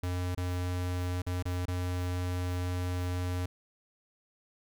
square tone with dropouts, 89.8 Hz, F2, 49 cents sharp, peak -31 dBFS, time 0.03-3.46 s, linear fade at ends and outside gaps 5 ms, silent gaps 0.349-0.375 / 1.22-1.265 / 1.426-1.454 / 1.656-1.681 s, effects none

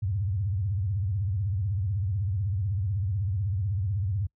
sine tone with vibrato, 97.7 Hz, G2, 5 cents flat, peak -25 dBFS, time 0.02-4.27 s, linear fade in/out 10 ms, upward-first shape triangle, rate 16 Hz, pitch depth 260 cents each way, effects noise-tail reverb RT60 0.1 s tail -25 dB re dry

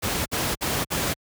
pink noise bursts, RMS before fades -25 dBFS, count 4, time 0.02-1.142 s, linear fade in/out 20 ms, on 240 ms, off 54 ms, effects high-pass 60 Hz 12 dB/octave

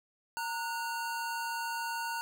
square tone pair together, 921.6 / 1463 Hz, A#5 / F#6, -20 / -20 cents, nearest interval minor sixth, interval 800 cents, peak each -36 / -39 dBFS, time 0.37-2.21 s, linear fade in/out 0 ms, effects none

